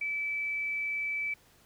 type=tone; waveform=sine; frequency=2309 Hz; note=D7; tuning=30 cents flat; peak=-30 dBFS; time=0.01-1.34 s; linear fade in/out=5 ms; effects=pink hiss -62 dBFS RMS until 1.65 s